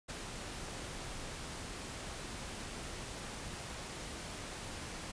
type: noise with ADSR envelope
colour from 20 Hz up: pink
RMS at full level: -41 dBFS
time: 0.08-5.12 s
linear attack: 20 ms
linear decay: 22 ms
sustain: -3 dB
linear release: 13 ms
effects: resampled to 22050 Hz